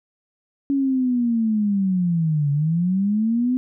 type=linear two-way sweep; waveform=sine; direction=down then up; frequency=280.3 to 140.9 to 256.8 Hz; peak=-17 dBFS; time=0.7-3.57 s; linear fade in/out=0 ms; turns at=2.51 s; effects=none